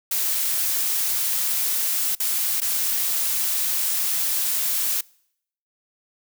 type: noise with dropouts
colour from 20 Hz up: blue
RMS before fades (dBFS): -23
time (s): 0.11-5.01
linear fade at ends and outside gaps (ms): 5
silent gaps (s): 2.152-2.2 / 2.604-2.616
effects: noise-tail reverb RT60 0.7 s tail -25 dB re dry